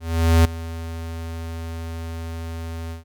square tone with ADSR envelope, 82.41 Hz, E2, in tune, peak -11 dBFS, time 0-3.04 s, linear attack 450 ms, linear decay 6 ms, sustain -18 dB, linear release 130 ms, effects none

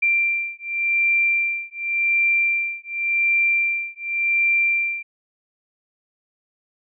sine beating tone pair, 2363 / 2363.89 Hz, D7 / D7, +10 / +11 cents, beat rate 0.89 Hz, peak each -21 dBFS, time 0.02-5.03 s, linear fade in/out 10 ms, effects none

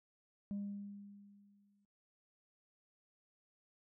sine tone with exponential decay, 201.9 Hz, G#3, 49 cents flat, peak -35 dBFS, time 0.51-1.85 s, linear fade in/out 0 ms, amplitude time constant 290 ms, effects noise-tail reverb RT60 0.6 s tail -23 dB re dry + tanh soft clip ceiling -36 dBFS

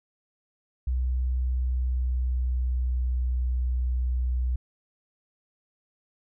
sine tone with pitch glide, 63 to 62.17 Hz, B1 to B1, +35 to +12 cents, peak -23 dBFS, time 0.87-4.56 s, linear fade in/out 5 ms, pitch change -23 cents, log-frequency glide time 1.34-3.26 s, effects none

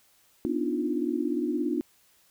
sine tone cluster, 247.3 / 290.9 / 308.1 / 350.3 Hz, B3 / D4 / D#4 / F4, +3 / -16 / -17 / +5 cents, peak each -31 dBFS, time 0.45-1.81 s, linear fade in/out 0 ms, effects white hiss -63 dBFS RMS until 2.3 s

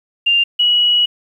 sine tone pair in turn, 2794 / 2920 Hz, F7 / F#7, 0 / -24 cents, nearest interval minor second, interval 76 cents, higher second, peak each -10 dBFS, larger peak neither, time 0.26-0.44 / 0.59-1.06 s, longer second, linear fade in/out 10 ms, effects 8-bit

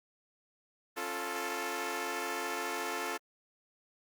10% pulse chord, Db augmented, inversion none, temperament equal with one note detuned, 274.3 / 349.2 / 440 Hz, Db4 / F4 / A4, -18 / 0 / 0 cents, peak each -34 / -30 / -29 dBFS, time 0.96-3.18 s, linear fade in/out 20 ms, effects Opus 32 kbps

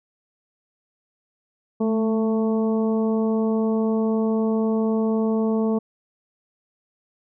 harmonic tone with a mistuned harmonic, 222 Hz, A3, 16 cents sharp, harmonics 1 / 2 / 3 / 4 / 5, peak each -20 / -24 / -32 / -36 / -38 dBFS, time 1.8-5.79 s, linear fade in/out 10 ms, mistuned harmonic 1, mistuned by -23 cents, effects none

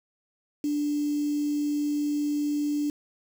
sine tone with quantisation, 293.7 Hz, D4, in tune, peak -24 dBFS, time 0.64-2.9 s, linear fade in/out 2 ms, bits 7, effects none

